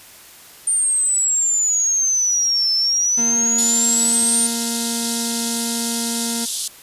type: exponential two-way sweep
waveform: sine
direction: down then up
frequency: 8970 to 5274 to 8970 Hz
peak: -15 dBFS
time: 0.67-4.47 s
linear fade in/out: 5 ms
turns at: 2.73 s
type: tone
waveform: 40% pulse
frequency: 232.6 Hz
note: A#3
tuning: 4 cents flat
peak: -23 dBFS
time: 3.17-6.46 s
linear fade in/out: 20 ms
type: band-pass noise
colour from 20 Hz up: white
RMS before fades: -25 dBFS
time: 3.58-6.68 s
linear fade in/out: 5 ms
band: 3300 to 11000 Hz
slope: 48 dB/octave
effects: white hiss -43 dBFS RMS until 6.82 s + resampled to 32000 Hz